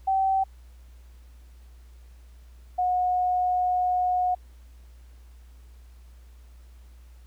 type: tone pair in turn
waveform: sine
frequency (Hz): 770 / 726.8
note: G5 / F#5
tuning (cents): -31 / -31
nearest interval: minor second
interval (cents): 100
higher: first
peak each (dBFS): -20 / -21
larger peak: first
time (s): 0.07-0.44 / 2.78-4.35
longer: second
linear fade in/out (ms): 10
effects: added 60 Hz sine -46 dBFS peak until 7.26 s + pink hiss -63 dBFS RMS until 7.26 s